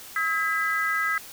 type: tone cluster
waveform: sine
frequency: 1285 / 1625 / 1996 Hz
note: E6 / G#6 / B6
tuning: -45 / -38 / +18 cents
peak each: -27 dBFS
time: 0.16-1.18 s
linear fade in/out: 2 ms
effects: white hiss -43 dBFS RMS until 1.32 s